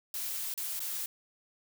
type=noise with dropouts; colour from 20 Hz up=blue; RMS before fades=-36 dBFS; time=0.14-1.06 s; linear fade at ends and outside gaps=2 ms; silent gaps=0.54-0.576 / 0.794-0.802 s; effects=none